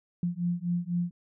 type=beating tone pair; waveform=sine; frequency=172.6 / 176.6 Hz; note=F3 / F3; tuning=-20 / +20 cents; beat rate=4 Hz; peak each=-30 dBFS; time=0.23-1.11 s; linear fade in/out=2 ms; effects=none